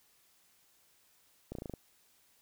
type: slowing click train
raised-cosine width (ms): 2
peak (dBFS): -27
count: 7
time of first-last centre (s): 1.52-1.738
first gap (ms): 32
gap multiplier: 1.05
effects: white hiss -68 dBFS RMS until 2.41 s